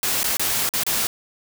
white noise with dropouts, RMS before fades -22 dBFS, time 0.03-1.07 s, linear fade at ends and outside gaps 1 ms, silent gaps 0.232-0.242 / 0.37-0.395 / 0.691-0.737 / 0.835-0.865 s, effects none

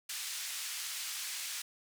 white band-pass noise, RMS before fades -40 dBFS, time 0.09-1.62 s, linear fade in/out 5 ms, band 1800 to 8900 Hz, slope 12 dB/octave, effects none

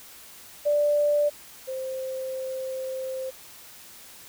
sine tone pair in turn, 587.3 / 523.2 Hz, D5 / C5, 0 / 0 cents, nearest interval major second, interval 200 cents, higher first, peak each -19 / -29 dBFS, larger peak first, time 0.65-1.3 / 1.67-3.31 s, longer second, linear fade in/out 20 ms, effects white hiss -47 dBFS RMS until 4.28 s

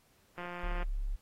click train, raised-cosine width 0.5 ms, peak -27 dBFS, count 80, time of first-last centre 0.38-0.829 s, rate 176 Hz
sine tone, 34.65 Hz, C#1, in tune, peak -31 dBFS, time 0.63-1.16 s, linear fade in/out 10 ms
effects pink hiss -68 dBFS RMS until 1.21 s + AAC 48 kbps

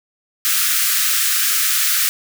white high-pass noise, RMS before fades -17 dBFS, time 0.45-2.09 s, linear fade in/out 0 ms, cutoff 1200 Hz, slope 96 dB/octave, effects none

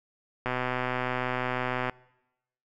click train, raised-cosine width 0.5 ms, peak -14 dBFS, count 182, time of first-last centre 0.46-1.897 s, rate 126 Hz, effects noise-tail reverb RT60 0.9 s tail -23 dB re dry

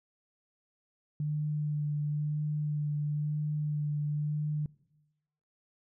sine tone with vibrato, 149.2 Hz, D3, 28 cents sharp, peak -29 dBFS, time 1.2-4.66 s, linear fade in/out 2 ms, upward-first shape sine, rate 0.99 Hz, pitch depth 16 cents each way, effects noise-tail reverb RT60 1.0 s tail -22 dB re dry

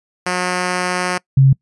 5% pulse / sine tone pair in turn, 180.7 / 135 Hz, F#3 / C#3, -41 / -45 cents, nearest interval perfect fourth, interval 504 cents, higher first, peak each -6 dBFS, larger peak neither, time 0.26-1.18 / 1.37-1.53 s, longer first, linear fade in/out 5 ms, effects noise-tail reverb RT60 0.1 s tail -24 dB re dry + resampled to 24000 Hz

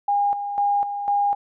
sine tone with tremolo, 812 Hz, G#5, 39 cents flat, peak -17 dBFS, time 0.08-1.35 s, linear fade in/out 5 ms, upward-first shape square, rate 2 Hz, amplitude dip 60%, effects none

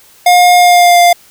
square tone with pitch glide, 713 to 699.9 Hz, F5 to F5, +36 to +4 cents, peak -4 dBFS, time 0.26-1.13 s, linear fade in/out 5 ms, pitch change -32 cents, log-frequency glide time 0.55-0.99 s, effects white hiss -43 dBFS RMS until 1.3 s

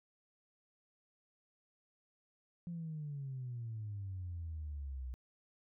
sine exponential sweep, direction down, 174.61 to 61.74 Hz, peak -39 dBFS, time 2.67-5.14 s, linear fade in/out 0 ms, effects tanh soft clip ceiling -35 dBFS

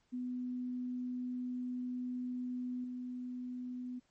sine tone with level steps, 249.4 Hz, B3, 17 cents sharp, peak -36 / -39 dBFS, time 0.12-4 s, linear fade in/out 20 ms, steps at 2.84 s, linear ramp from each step 2 ms, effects pink hiss -75 dBFS RMS until 4.1 s + MP3 32 kbps

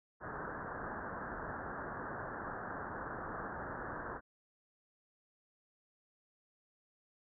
white low-pass noise, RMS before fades -43 dBFS, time 0.2-4.21 s, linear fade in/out 50 ms, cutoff 1700 Hz, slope 96 dB/octave, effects none

